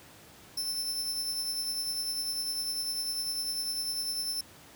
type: tone with tremolo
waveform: sawtooth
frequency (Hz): 5320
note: E8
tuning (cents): +15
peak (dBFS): -27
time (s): 0.57-4.41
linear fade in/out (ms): 5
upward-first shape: sine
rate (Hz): 10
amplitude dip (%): 35
effects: pink hiss -53 dBFS RMS until 4.75 s + high-pass 80 Hz 12 dB/octave